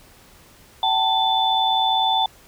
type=tone cluster; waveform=sine; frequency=766 / 886 / 3511 Hz; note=G5 / A5 / A7; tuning=-40 / +12 / -4 cents; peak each=-21 dBFS; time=0.83-2.26 s; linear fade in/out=2 ms; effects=pink hiss -50 dBFS RMS until 2.47 s